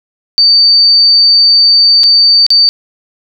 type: tone with dropouts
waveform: sine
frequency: 4594 Hz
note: D8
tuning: 39 cents flat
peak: -3 dBFS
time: 0.38-2.69 s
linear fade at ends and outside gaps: 0 ms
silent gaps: 2.034-2.039 / 2.465-2.504 s
effects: none